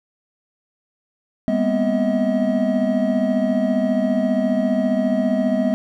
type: tone cluster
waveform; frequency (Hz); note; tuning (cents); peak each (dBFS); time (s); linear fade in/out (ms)
triangle; 201.5 / 239.6 / 254.4 / 637; G3 / A#3 / C4 / D#5; +48 / +48 / -48 / +41; -20; 1.48-5.74; 0
effects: none